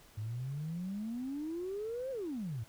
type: exponential two-way sweep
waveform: sine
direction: up then down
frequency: 102.9 to 545 to 102.9 Hz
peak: -35 dBFS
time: 0.17-2.64 s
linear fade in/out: 10 ms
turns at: 2.11 s
effects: tanh soft clip ceiling -31 dBFS + pink hiss -60 dBFS RMS until 2.68 s